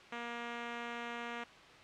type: tone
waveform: 5% pulse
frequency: 236.7 Hz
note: A#3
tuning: 27 cents sharp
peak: -28 dBFS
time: 0.12-1.44 s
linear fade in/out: 5 ms
effects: white hiss -55 dBFS RMS until 1.83 s + low-pass 3000 Hz 12 dB/octave